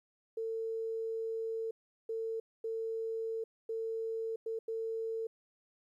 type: tone bursts at uneven times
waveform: sine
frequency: 450 Hz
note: A4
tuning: 39 cents sharp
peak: -34 dBFS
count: 6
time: 0.37-1.71 / 2.09-2.4 / 2.64-3.44 / 3.69-4.36 / 4.46-4.59 / 4.68-5.27 s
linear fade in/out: 5 ms
effects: 12-bit